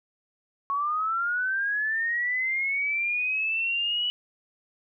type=linear sweep; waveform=sine; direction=up; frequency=1101 to 2960 Hz; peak=-24 dBFS; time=0.7-4.1 s; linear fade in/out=0 ms; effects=none